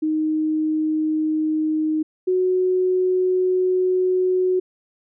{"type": "tone pair in turn", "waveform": "sine", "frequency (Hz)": [311.1, 368.5], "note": ["D#4", "F#4"], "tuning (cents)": [0, -7], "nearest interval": "minor third", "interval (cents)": 293, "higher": "second", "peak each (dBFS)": [-18, -16], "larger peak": "second", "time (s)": [[0.02, 2.03], [2.27, 4.6]], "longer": "second", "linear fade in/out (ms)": 10, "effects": []}